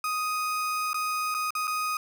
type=tone with dropouts; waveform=35% pulse; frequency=1248 Hz; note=D#6; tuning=5 cents sharp; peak=-25 dBFS; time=0.04-1.97 s; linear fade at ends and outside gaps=2 ms; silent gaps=0.932-0.943 / 1.343-1.347 / 1.506-1.551 / 1.672-1.677 s; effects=none